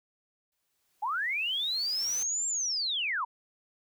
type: noise with exponential growth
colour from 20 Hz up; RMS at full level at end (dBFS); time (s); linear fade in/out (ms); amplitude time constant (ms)
white; -42; 0.52-2.23; 1; 370
type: linear two-way sweep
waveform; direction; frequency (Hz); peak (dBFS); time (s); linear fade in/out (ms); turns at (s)
sine; up then down; 781 to 7459 to 883; -28; 1.02-3.25; 10; 2.47
effects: none